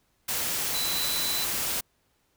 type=tone in noise; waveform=sine; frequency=3996 Hz; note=B7; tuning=20 cents sharp; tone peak=-30 dBFS; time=0.74-1.45 s; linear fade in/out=10 ms; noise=white; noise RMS=-29 dBFS; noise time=0.28-1.81 s; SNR=-4 dB; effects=pink hiss -70 dBFS RMS until 2.36 s